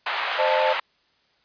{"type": "band-pass noise", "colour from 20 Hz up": "pink", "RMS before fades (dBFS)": -27, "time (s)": [0.06, 0.8], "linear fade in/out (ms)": 5, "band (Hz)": [730, 3400], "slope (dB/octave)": 24}
{"type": "chord", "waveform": "sine", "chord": "A diminished", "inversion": "first", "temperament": "equal with one note detuned", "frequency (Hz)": [523.3, 613, 880], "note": ["C5", "Eb5", "A5"], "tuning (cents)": [0, -26, 0], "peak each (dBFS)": -23, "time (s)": [0.38, 0.74], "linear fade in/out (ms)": 20}
{"effects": ["white hiss -64 dBFS RMS until 1.44 s", "resampled to 11025 Hz"]}